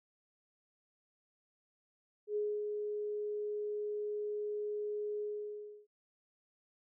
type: tone with ADSR envelope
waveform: sine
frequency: 418.3 Hz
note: G#4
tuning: 12 cents sharp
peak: -31 dBFS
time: 2.27-5.87 s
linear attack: 89 ms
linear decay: 260 ms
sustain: -4 dB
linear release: 660 ms
effects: none